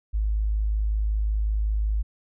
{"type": "tone", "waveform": "sine", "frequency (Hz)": 52.7, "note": "G#1", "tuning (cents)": 26, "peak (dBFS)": -21, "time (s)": [0.13, 2.03], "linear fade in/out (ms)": 20, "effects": []}